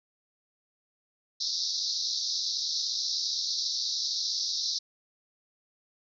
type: band-pass noise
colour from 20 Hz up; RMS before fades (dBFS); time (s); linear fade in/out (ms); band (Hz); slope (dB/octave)
white; -31; 1.4-4.79; 10; 3800 to 5800; 96
effects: none